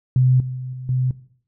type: tone with level steps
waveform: sine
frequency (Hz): 128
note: C3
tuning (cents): -38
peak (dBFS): -12 / -27 / -30 / -17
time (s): 0.16-1.11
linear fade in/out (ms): 2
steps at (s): 0.4 / 0.73 / 0.89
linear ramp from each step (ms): 2
effects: noise-tail reverb RT60 0.6 s tail -18 dB re dry